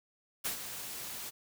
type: noise with ADSR envelope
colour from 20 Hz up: white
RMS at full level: -33 dBFS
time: 0.44-1.31 s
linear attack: 17 ms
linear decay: 98 ms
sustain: -9 dB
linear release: 25 ms
effects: none